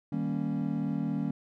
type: chord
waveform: triangle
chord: Eb dominant seventh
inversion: none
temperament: equal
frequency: 155.56 / 196 / 233.1 / 277.2 Hz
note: Eb3 / G3 / Bb3 / Db4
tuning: 0 / 0 / 0 / 0 cents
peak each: -32 dBFS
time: 0.12-1.31 s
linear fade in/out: 5 ms
effects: none